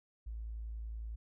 triangle tone with tanh clipping, 55.4 Hz, A1, 13 cents sharp, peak -39 dBFS, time 0.26-1.16 s, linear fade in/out 10 ms, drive 3 dB, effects none

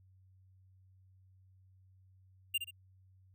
square tone with echo, 2794 Hz, F7, in tune, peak -30 dBFS, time 2.54-2.58 s, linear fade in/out 10 ms, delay 65 ms, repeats 2, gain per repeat -8 dB, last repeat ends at 2.71 s, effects added 94 Hz sine -61 dBFS peak until 3.34 s

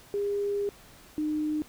sine tone pair in turn, 405.4 / 304.7 Hz, G#4 / D#4, -42 / -36 cents, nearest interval perfect fourth, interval 494 cents, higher first, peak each -26 dBFS, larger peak neither, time 0.14-0.69 / 1.18-1.62 s, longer first, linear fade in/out 0 ms, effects pink hiss -53 dBFS RMS until 1.68 s

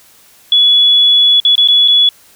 sine tone with dropouts, 3400 Hz, G#7, 40 cents sharp, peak -5 dBFS, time 0.52-2.09 s, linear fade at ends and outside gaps 2 ms, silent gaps 1.401-1.45 / 1.554-1.579 / 1.676-1.685 / 1.878-1.882 s, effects white hiss -45 dBFS RMS until 2.35 s

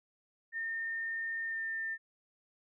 sine tone with pitch glide, 1819 to 1800.2 Hz, A#6 to A6, -43 to +39 cents, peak -34 dBFS, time 0.52-1.98 s, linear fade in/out 50 ms, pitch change -18 cents, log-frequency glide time 1.47-1.59 s, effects none

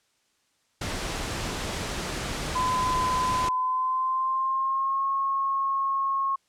pink noise, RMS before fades -31 dBFS, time 0.81-3.49 s, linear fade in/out 5 ms
sine tone with pitch glide, 1015 to 1087.9 Hz, B5 to C#6, +47 to -33 cents, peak -23 dBFS, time 2.55-6.36 s, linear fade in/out 10 ms, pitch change +120 cents, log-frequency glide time 3.56-5.07 s
effects white hiss -69 dBFS RMS until 6.48 s + low-pass 8000 Hz 12 dB/octave

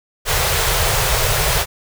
pink band-stop noise, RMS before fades -17 dBFS, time 0.25-1.66 s, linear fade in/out 50 ms, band 150 to 400 Hz, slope 48 dB/octave, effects none

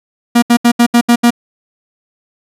45% pulse tone bursts, 237.8 Hz, A#3, 35 cents sharp, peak -5 dBFS, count 7, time 0.35-1.306 s, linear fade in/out 10 ms, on 74 ms, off 73 ms, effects resampled to 32000 Hz

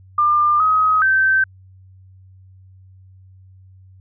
sine tone with pitch steps, 1198 / 1265 / 1550 Hz, D6 / D#6 / G6, +34 / +28 / -20 cents, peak -12 dBFS, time 0.18-1.44 s, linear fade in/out 5 ms, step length 420 ms, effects added 94 Hz sine -43 dBFS peak until 4 s

